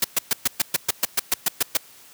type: noise bursts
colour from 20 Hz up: white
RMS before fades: -19 dBFS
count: 13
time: 0.02-1.772 s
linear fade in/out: 5 ms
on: 24 ms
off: 120 ms
effects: white hiss -49 dBFS RMS until 2.13 s + high-pass 80 Hz 12 dB/octave